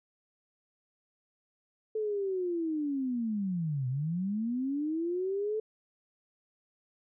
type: linear two-way sweep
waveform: sine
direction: down then up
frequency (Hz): 440 to 123.47 to 440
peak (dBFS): -29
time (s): 1.95-5.6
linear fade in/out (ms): 5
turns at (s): 3.88
effects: none